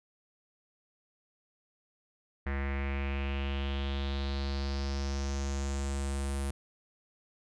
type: tone with low-pass filter sweep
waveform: square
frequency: 69 Hz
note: C#2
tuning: 7 cents flat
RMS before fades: -33 dBFS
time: 2.46-6.51 s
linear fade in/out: 5 ms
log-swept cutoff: 1900 to 10000 Hz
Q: 4.2
effects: none